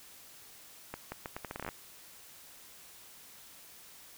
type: accelerating click train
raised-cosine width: 0.5 ms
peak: -23 dBFS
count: 13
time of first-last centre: 0.94-1.689 s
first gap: 180 ms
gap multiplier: 0.77
effects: white hiss -54 dBFS RMS until 4.17 s